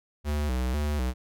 square tone with vibrato, 68.4 Hz, C#2, 23 cents flat, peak -26 dBFS, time 0.24-1.14 s, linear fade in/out 50 ms, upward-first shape square, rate 2 Hz, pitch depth 140 cents each way, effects none

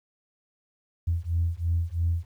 sine beating tone pair, 83.1 / 86.1 Hz, E2 / F2, +15 / -24 cents, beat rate 3 Hz, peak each -26 dBFS, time 1.07-2.25 s, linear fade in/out 10 ms, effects tanh soft clip ceiling -16 dBFS + 10-bit

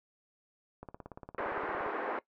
click train, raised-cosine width 1 ms, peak -30 dBFS, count 19, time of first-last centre 0.83-1.864 s, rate 17.4 Hz
pink band-pass noise, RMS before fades -36 dBFS, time 1.38-2.19 s, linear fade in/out 2 ms, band 350 to 1700 Hz, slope 24 dB/octave
effects noise-tail reverb RT60 0.1 s tail -18 dB re dry

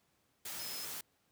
sine tone in noise, 5140 Hz, E8, 45 cents flat, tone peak -45 dBFS, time 0.59-0.85 s, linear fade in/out 5 ms, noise white, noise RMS -43 dBFS, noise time 0.45-1.01 s, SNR -5 dB, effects pink hiss -75 dBFS RMS until 1.31 s + high-pass 80 Hz 12 dB/octave

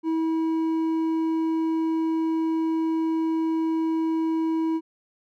sine tone with hard clipping, 323.2 Hz, E4, 34 cents flat, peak -23 dBFS, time 0.03-4.81 s, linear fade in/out 50 ms, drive 5 dB, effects none

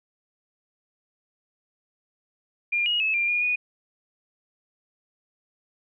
sine tone with pitch steps, 2405 / 2885 / 2595 / 2386 / 2431 / 2465 Hz, D7 / F#7 / E7 / D7 / D#7 / D#7, +41 / -44 / -28 / +27 / -41 / -17 cents, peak -21 dBFS, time 2.72-3.56 s, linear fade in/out 10 ms, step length 140 ms, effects none

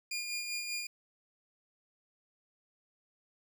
20% pulse tone with tremolo, 2418 Hz, D7, 50 cents sharp, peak -29 dBFS, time 0.11-0.87 s, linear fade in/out 5 ms, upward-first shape sine, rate 5.1 Hz, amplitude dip 40%, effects none

